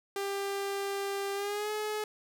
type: tone with pitch glide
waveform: sawtooth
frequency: 396.8 to 425.3 Hz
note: G4 to G#4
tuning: +21 to +41 cents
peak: -28 dBFS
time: 0.16-2.04 s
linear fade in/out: 2 ms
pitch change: +120 cents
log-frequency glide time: 1.34-1.71 s
effects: none